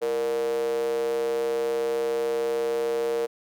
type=tone with high-pass filter; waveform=square; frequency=66.6 Hz; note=C2; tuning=31 cents sharp; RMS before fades=-26 dBFS; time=0.01-3.27 s; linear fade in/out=20 ms; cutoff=480 Hz; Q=9.5; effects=none